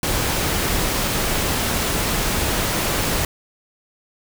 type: noise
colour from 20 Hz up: pink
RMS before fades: -21 dBFS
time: 0.03-3.25 s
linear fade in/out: 2 ms
effects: none